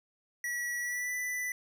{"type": "tone with pitch glide", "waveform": "square", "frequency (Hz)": [1934, 1986.1], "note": ["B6", "B6"], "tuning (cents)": [-37, 9], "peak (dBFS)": -33, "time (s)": [0.44, 1.52], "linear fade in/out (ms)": 2, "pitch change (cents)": 46, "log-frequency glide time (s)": [0.8, 1.14], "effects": []}